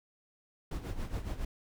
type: noise with tremolo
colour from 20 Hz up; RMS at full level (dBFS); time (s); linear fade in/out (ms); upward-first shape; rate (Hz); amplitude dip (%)
brown; -34; 0.71-1.45; 5; sine; 7.2; 70
effects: none